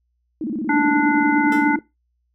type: tone with vibrato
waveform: sine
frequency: 265.9 Hz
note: C4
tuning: 28 cents sharp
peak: -22 dBFS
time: 0.41-1.79 s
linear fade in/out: 2 ms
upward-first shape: square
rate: 17 Hz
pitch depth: 290 cents each way
type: harmonic tone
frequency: 293.7 Hz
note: D4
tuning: in tune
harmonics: 1 / 3 / 5 / 7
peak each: -16 / -21 / -23 / -24 dBFS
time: 0.69-1.76 s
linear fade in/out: 5 ms
type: tone with exponential decay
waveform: 20% pulse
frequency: 440 Hz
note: A4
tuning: in tune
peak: -21 dBFS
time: 1.52-1.76 s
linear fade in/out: 1 ms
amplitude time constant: 51 ms
effects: noise-tail reverb RT60 0.2 s tail -19 dB re dry + added 60 Hz sine -66 dBFS peak until 2.34 s